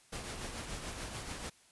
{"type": "noise with tremolo", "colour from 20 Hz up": "pink", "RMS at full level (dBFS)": -40, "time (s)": [0.12, 1.5], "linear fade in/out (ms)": 10, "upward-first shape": "triangle", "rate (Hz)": 6.9, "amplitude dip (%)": 50, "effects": ["white hiss -64 dBFS RMS until 1.71 s", "resampled to 24000 Hz"]}